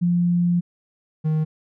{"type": "tone pair in turn", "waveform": ["sine", "triangle"], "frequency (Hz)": [174.61, 155.88], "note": ["F3", "D#3"], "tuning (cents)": [0, 4], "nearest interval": "major second", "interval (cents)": 196, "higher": "first", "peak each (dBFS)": -16, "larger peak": "neither", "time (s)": [[0.01, 0.61], [1.24, 1.45]], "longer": "first", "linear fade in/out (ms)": 20, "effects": []}